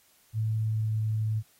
sine tone with pitch glide, 110 to 109.05 Hz, A2 to A2, 0 to -15 cents, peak -25 dBFS, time 0.33-1.43 s, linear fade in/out 50 ms, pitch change -15 cents, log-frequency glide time 0.55-0.98 s, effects white hiss -63 dBFS RMS until 1.59 s + AAC 48 kbps

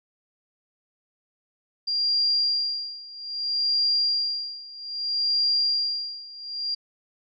sine tone with tremolo, 4777 Hz, D8, 29 cents sharp, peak -19 dBFS, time 1.87-6.75 s, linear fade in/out 10 ms, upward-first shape sine, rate 0.62 Hz, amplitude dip 90%, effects none

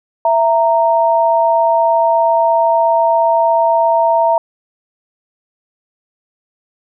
sine tone pair together, 664 / 927.1 Hz, E5 / A#5, +12 / -10 cents, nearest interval tritone, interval 578 cents, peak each -12 / -12 dBFS, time 0.25-4.38 s, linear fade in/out 2 ms, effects none

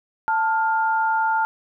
sine tone pair together, 885.7 / 1406 Hz, A5 / F6, +11 / +11 cents, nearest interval minor sixth, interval 800 cents, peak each -19 / -23 dBFS, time 0.28-1.45 s, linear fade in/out 0 ms, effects none

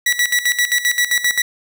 sawtooth tone with tremolo, 1946 Hz, B6, 26 cents flat, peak -9 dBFS, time 0.06-1.42 s, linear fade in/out 5 ms, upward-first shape square, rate 7.6 Hz, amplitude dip 75%, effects none

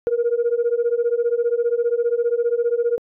sine beating tone pair, 466.2 / 481.2 Hz, A#4 / B4, 0 / -45 cents, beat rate 15 Hz, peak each -19 dBFS, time 0.07-2.98 s, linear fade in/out 0 ms, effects tanh soft clip ceiling -12 dBFS

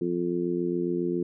harmonic tone, 87.31 Hz, F2, in tune, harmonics 2 / 3 / 4 / 5, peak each -32 / -32 / -27 / -35 dBFS, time 0.01-1.23 s, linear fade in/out 5 ms, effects none

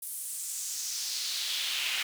brown noise with high-pass filter sweep, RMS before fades -34 dBFS, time 0.02-2.03 s, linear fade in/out 5 ms, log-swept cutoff 11000 to 2500 Hz, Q 2.4, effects none

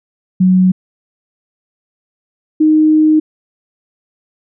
sine tone pair in turn, 185 / 309.9 Hz, F#3 / D#4, 0 / -7 cents, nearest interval major sixth, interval 893 cents, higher second, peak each -6 dBFS, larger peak neither, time 0.4-0.72 / 2.6-3.2 s, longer second, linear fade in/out 10 ms, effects none

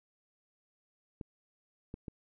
clicks, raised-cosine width 3 ms, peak -28 dBFS, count 3, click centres 1.212 / 1.941 / 2.082 s, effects none

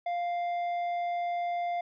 sine tone with tanh clipping, 698.5 Hz, F5, in tune, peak -30 dBFS, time 0.06-1.81 s, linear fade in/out 5 ms, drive 7 dB, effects none

